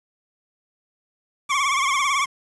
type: tone with vibrato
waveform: 25% pulse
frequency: 1108.7 Hz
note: C#6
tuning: in tune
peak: -15 dBFS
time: 1.49-2.26 s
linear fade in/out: 20 ms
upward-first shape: triangle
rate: 18 Hz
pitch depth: 110 cents each way
effects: resampled to 22050 Hz + 7-bit